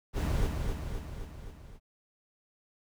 brown noise with echo, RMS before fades -29 dBFS, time 0.13-0.5 s, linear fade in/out 50 ms, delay 260 ms, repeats 5, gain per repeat -4 dB, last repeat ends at 1.8 s, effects none

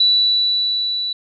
sine tone with level ramp, 3951 Hz, B7, in tune, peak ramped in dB -10 to -20 dBFS, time 0-1.13 s, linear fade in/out 5 ms, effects none

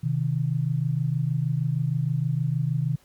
sine tone pair together, 129.15 / 155.56 Hz, C3 / D#3, -22 / 0 cents, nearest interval minor third, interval 322 cents, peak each -25 dBFS, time 0.03-2.96 s, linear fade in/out 10 ms, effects pink hiss -60 dBFS RMS until 3.04 s

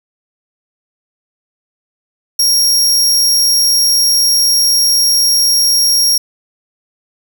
sawtooth tone, 5588 Hz, F8, in tune, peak -6 dBFS, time 2.39-6.18 s, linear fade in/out 5 ms, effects 7-bit

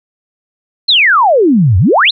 sine exponential two-way sweep, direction down then up, 4318 to 84.5 to 4318 Hz, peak -5 dBFS, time 0.88-2.11 s, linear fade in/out 10 ms, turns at 1.78 s, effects none

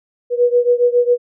sine beating tone pair, 483.5 / 490.8 Hz, B4 / B4, -37 / -11 cents, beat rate 7.3 Hz, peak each -13 / -15 dBFS, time 0.3-1.18 s, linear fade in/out 50 ms, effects none

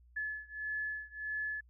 sine beating tone pair, 1717 / 1718.6 Hz, A6 / A6, -43 / -41 cents, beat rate 1.6 Hz, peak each -39 / -40 dBFS, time 0.16-1.61 s, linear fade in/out 10 ms, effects added 60 Hz sine -59 dBFS peak until 1.69 s

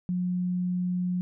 sine tone, 180 Hz, F#3, 47 cents flat, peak -25 dBFS, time 0.09-1.21 s, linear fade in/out 0 ms, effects none

